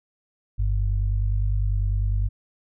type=tone pair together; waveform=sine; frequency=49.44 / 99.4 Hz; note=G1 / G2; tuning=+15 / +25 cents; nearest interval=octave; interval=1210 cents; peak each=-21 / -25 dBFS; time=0.58-2.29 s; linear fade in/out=20 ms; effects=none